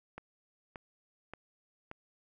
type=click train; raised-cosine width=0.5 ms; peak=-28 dBFS; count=4; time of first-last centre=0.18-1.914 s; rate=1.73 Hz; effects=none